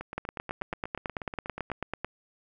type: two click trains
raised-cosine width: 0.5 ms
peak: -22 / -16 dBFS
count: 15 / 18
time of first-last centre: 0.01-1.701 / 0.18-2.046 s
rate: 8.28 / 9.11 Hz
effects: none